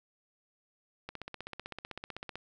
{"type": "click train", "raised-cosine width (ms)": 0.3, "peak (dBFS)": -24, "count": 21, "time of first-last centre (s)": [1.09, 2.356], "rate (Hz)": 15.8, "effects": []}